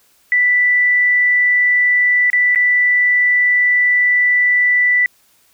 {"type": "tone with dropouts", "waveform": "sine", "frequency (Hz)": 1975.5, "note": "B6", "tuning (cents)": 0, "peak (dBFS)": -10, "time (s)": [0.32, 5.06], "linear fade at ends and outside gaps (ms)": 1, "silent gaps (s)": [[2.301, 2.331], [2.549, 2.558]], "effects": ["white hiss -55 dBFS RMS until 5.53 s"]}